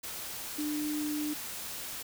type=tone in noise; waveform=sine; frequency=299.6 Hz; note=D4; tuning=35 cents sharp; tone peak=-31 dBFS; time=0.58-1.34 s; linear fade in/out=10 ms; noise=white; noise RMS=-40 dBFS; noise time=0.03-2.03 s; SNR=+6 dB; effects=none